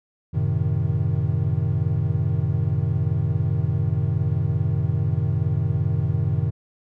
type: chord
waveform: triangle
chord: F# diminished seventh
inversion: none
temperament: equal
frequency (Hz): 92.5 / 110 / 130.81 / 155.56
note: F#2 / A2 / C3 / Eb3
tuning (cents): 0 / 0 / 0 / 0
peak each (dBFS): -23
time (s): 0.33-6.51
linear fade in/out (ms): 20
effects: none